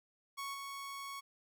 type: tone with level steps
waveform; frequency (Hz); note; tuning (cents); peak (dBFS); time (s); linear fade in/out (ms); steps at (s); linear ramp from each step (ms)
sawtooth; 1108.7; C#6; 0; -36 / -39; 0.37-1.21; 20; 0.53; 20
effects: none